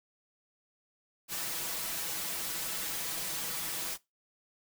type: noise with comb filter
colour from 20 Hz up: white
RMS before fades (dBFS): -36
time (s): 1.28-3.98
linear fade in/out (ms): 50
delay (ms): 6.1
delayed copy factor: +0.95
effects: noise-tail reverb RT60 0.2 s tail -20 dB re dry